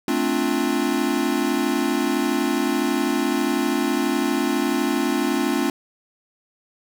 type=chord; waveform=square; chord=D minor seventh; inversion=second; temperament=equal; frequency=220 / 261.6 / 293.7 / 349.2 Hz; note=A3 / C4 / D4 / F4; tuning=0 / 0 / 0 / 0 cents; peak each=-28 / -25 / -25 / -26 dBFS; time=0.08-5.7 s; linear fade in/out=2 ms; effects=none